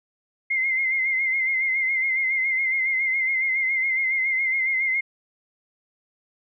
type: tone with vibrato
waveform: sine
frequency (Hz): 2100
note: C7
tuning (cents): +6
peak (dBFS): -20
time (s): 0.5-5.01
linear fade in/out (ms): 10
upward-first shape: sine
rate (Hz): 7.2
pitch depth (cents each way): 47
effects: none